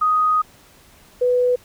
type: tone pair in turn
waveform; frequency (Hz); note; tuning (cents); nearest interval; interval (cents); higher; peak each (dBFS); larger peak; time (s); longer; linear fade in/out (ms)
sine; 1248 / 495.3; D#6 / B4; +5 / +5; octave + major third; 1600; first; -14; neither; 0.01-0.42 / 1.21-1.56; first; 10
effects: pink hiss -50 dBFS RMS until 1.64 s